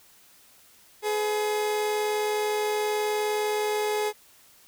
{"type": "tone pair together", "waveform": "30% pulse", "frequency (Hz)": [422.3, 501.5], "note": ["G#4", "B4"], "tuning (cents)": [29, 26], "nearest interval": "minor third", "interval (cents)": 297, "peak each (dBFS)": [-22, -34], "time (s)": [1.02, 4.13], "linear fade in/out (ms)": 50, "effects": ["white hiss -56 dBFS RMS until 4.67 s"]}